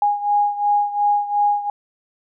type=beating tone pair; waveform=sine; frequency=822 / 824.8 Hz; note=G#5 / G#5; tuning=-18 / -12 cents; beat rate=2.8 Hz; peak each=-17 / -21 dBFS; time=0.02-1.7 s; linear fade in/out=2 ms; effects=none